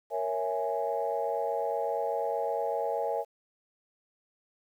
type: chord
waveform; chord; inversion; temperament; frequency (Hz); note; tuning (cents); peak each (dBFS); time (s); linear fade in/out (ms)
sine; A# half-diminished seventh; none; equal; 466.2 / 554.4 / 659.3 / 830.6; A#4 / C#5 / E5 / G#5; 0 / 0 / 0 / 0; -33; 0.1-3.25; 50
effects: tanh soft clip ceiling -18 dBFS + 10-bit